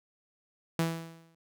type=tone with exponential decay; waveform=sawtooth; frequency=164.81 Hz; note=E3; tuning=in tune; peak=-20 dBFS; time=0.79-1.35 s; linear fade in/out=2 ms; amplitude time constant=120 ms; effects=none